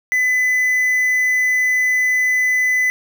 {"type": "tone with quantisation", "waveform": "triangle", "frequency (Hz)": 2007, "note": "B6", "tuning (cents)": 27, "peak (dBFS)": -12, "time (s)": [0.12, 2.9], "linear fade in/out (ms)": 0, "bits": 6, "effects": []}